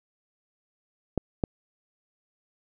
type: clicks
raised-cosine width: 2 ms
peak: -11 dBFS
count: 2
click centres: 1.177 / 1.438 s
effects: none